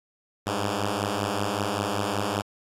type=beating tone pair; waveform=5% pulse; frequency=98.5 / 103.7 Hz; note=G2 / G#2; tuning=+9 / -2 cents; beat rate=5.2 Hz; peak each=-18 / -16 dBFS; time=0.46-2.42 s; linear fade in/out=10 ms; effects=low-pass 11000 Hz 12 dB/octave + AAC 64 kbps